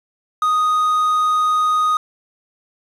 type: tone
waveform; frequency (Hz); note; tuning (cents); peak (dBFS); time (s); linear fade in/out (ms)
triangle; 1244; D#6; -1; -12; 0.42-1.97; 2
effects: resampled to 24000 Hz + 7-bit